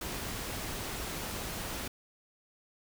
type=noise; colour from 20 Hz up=pink; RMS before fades=-38 dBFS; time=0.01-1.88 s; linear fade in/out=5 ms; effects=none